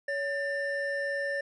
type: tone pair together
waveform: triangle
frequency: 562 / 1789.4 Hz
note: C#5 / A6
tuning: +24 / +29 cents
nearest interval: octave + minor sixth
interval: 2005 cents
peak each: -30 / -30 dBFS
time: 0.08-1.41 s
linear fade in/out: 5 ms
effects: resampled to 24000 Hz